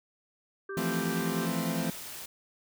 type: harmonic tone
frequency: 392 Hz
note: G4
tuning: in tune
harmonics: 1 / 3 / 4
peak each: -36 / -44 / -41 dBFS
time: 0.69-1.46 s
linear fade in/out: 5 ms
type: noise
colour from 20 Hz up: white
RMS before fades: -42 dBFS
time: 0.77-2.26 s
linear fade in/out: 5 ms
type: chord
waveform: 40% pulse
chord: F major seventh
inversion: third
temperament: equal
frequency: 164.81 / 174.61 / 220 / 261.6 Hz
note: E3 / F3 / A3 / C4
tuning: 0 / 0 / 0 / 0 cents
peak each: -34 dBFS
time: 0.77-1.9 s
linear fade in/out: 2 ms
effects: none